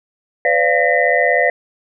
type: tone cluster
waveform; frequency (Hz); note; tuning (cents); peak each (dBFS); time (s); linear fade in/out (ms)
sine; 505 / 581 / 694 / 1840 / 1999; B4 / D5 / F5 / A#6 / B6; +39 / -19 / -11 / -23 / +20; -18; 0.45-1.5; 2
effects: none